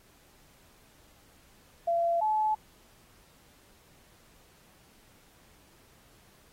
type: tone pair in turn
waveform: sine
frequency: 681 / 861 Hz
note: F5 / A5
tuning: -44 / -38 cents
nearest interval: major third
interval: 406 cents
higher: second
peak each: -24 dBFS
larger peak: neither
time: 1.87-2.21 / 2.21-2.55 s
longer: neither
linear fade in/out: 10 ms
effects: pink hiss -61 dBFS RMS until 6.52 s + AAC 48 kbps